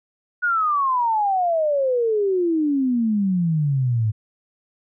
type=exponential sweep; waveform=sine; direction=down; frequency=1473 to 105.1 Hz; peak=-17 dBFS; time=0.42-4.12 s; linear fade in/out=20 ms; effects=none